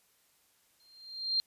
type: tone with exponential growth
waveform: sine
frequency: 4186 Hz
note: C8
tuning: in tune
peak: -24 dBFS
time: 0.8-1.4 s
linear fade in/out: 0 ms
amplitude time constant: 130 ms
effects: white hiss -69 dBFS RMS until 1.46 s + resampled to 32000 Hz